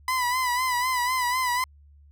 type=tone with vibrato; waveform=30% pulse; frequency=1002 Hz; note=B5; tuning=25 cents sharp; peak=-20 dBFS; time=0.08-1.64 s; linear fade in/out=2 ms; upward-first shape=sine; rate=4 Hz; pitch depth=60 cents each way; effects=added 72 Hz sine -50 dBFS peak until 2.11 s